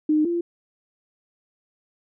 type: tone pair in turn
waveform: sine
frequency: 306 / 343.5 Hz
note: D#4 / F4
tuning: -29 / -29 cents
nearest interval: major second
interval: 200 cents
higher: second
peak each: -16 / -21 dBFS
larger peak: first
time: 0.09-0.25 / 0.25-0.41 s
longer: neither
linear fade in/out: 5 ms
effects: none